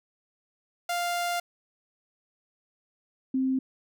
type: tone pair in turn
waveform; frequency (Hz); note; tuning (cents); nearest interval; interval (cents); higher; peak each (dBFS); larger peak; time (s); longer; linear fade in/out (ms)
sawtooth / sine; 698.5 / 262.4; F5 / C4; 0 / +5; octave + perfect fourth; 1695; first; -23; neither; 0.89-1.4 / 3.34-3.59; first; 5
effects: none